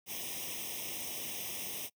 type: noise with comb filter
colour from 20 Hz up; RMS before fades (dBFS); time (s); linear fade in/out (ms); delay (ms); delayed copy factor
white; -40; 0.06-1.9; 50; 0.34; +0.95
effects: noise-tail reverb RT60 0.1 s tail -24 dB re dry + high-pass 100 Hz 12 dB/octave